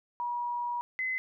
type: tone pair in turn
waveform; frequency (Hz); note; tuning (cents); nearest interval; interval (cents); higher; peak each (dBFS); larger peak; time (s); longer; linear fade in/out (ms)
sine; 962 / 2038; B5 / C7; -46 / -46; octave + minor second; 1300; second; -30 / -29; second; 0.2-0.81 / 0.99-1.18; first; 0
effects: none

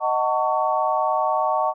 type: chord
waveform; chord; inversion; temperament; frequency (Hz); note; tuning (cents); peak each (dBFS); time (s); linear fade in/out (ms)
sine; D# half-diminished seventh; none; just; 622.3 / 746.7 / 896 / 1120.1; D#5 / F#5 / A5 / C#6; 0 / +16 / +31 / +18; -24; 0-1.74; 50
effects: none

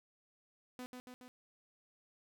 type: tone with echo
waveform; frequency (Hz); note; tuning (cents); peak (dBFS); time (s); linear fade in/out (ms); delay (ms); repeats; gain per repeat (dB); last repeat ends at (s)
sawtooth; 250.6; B3; +25; -40; 0.79-0.86; 0; 140; 3; -3; 1.28
effects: none

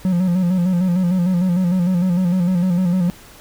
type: tone with vibrato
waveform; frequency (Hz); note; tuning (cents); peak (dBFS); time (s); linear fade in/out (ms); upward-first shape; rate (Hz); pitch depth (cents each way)
triangle; 179.9; F#3; -48; -12; 0.05-3.1; 0; square; 6.6; 61
effects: pink hiss -43 dBFS RMS until 3.4 s

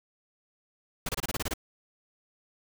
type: noise bursts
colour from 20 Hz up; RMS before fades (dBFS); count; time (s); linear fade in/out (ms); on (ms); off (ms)
pink; -31; 9; 1.06-1.538; 5; 30; 26
effects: none

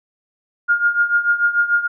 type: tone with tremolo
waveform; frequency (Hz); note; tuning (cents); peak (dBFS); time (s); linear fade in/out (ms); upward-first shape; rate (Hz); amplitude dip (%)
sine; 1417; F6; +25; -10; 0.68-1.88; 20; triangle; 6.8; 85
effects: none

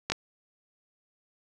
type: clicks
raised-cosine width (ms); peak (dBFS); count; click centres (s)
0.2; -10; 2; 0.1 / 0.12
effects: none

